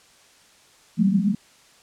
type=band-pass noise; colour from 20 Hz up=white; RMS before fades=-20 dBFS; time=0.97-1.35 s; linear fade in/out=5 ms; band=180 to 220 Hz; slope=96 dB/octave; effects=white hiss -54 dBFS RMS until 1.82 s + low-pass 8000 Hz 12 dB/octave